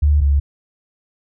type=tone pair in turn; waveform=sine; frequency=73.5 / 70.74 Hz; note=D2 / C#2; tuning=+2 / +36 cents; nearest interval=minor second; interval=66 cents; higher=first; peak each=-10 / -11 dBFS; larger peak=first; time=0.02-0.21 / 0.21-0.4 s; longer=neither; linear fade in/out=10 ms; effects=none